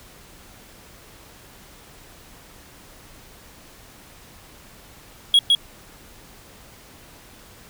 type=tone with echo; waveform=triangle; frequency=3313 Hz; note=G#7; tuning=5 cents flat; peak=-9 dBFS; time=5.34-5.39 s; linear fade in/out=2 ms; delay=160 ms; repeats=1; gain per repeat=-2 dB; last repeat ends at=5.55 s; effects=pink hiss -47 dBFS RMS until 7.69 s